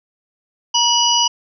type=harmonic tone with a mistuned harmonic; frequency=978 Hz; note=B5; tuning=17 cents flat; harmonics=1 / 3 / 5 / 6; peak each=-18 / -16 / -20 / -19 dBFS; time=0.74-1.28 s; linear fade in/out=10 ms; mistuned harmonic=1; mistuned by=-57 cents; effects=none